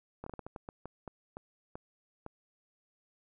slowing click train, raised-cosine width 1 ms, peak -28 dBFS, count 13, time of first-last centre 0.24-2.264 s, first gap 24 ms, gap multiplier 1.32, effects none

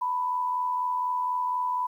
sine tone pair together, 907 / 991.1 Hz, A#5 / B5, -48 / +6 cents, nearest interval major second, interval 154 cents, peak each -36 / -25 dBFS, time 0.01-1.87 s, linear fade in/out 10 ms, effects 10-bit

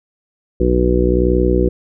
harmonic tone, 61.3 Hz, B1, 12 cents flat, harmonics 1 / 2 / 3 / 4 / 5 / 6 / 7 / 8, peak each -16 / -26 / -20 / -26 / -20 / -16 / -28 / -20 dBFS, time 0.6-1.69 s, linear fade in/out 5 ms, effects none

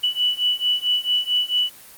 sine beating tone pair, 2960 / 2964.5 Hz, F#7 / F#7, 0 / +3 cents, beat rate 4.5 Hz, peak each -22 / -21 dBFS, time 0.03-1.7 s, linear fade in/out 10 ms, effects white hiss -44 dBFS RMS until 1.97 s + Opus 24 kbps

